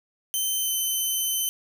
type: tone with pitch glide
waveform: 5% pulse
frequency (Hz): 3084 to 3063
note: G7 to G7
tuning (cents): -29 to -41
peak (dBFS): -16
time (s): 0.34-1.49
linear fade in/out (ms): 0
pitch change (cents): -12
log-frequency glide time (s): 0.57-0.71
effects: none